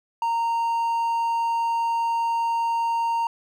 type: tone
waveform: triangle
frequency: 925 Hz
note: A#5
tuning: 14 cents flat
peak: -19 dBFS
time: 0.22-3.27 s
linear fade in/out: 2 ms
effects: none